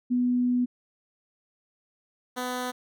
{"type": "tone pair in turn", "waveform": ["sine", "10% pulse"], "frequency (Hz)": [246.9, 250.1], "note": ["B3", "B3"], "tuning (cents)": [0, 22], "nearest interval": "unison", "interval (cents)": 22, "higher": "second", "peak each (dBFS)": -21, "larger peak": "neither", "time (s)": [[0.1, 0.66], [2.36, 2.72]], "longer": "first", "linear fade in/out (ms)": 20, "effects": []}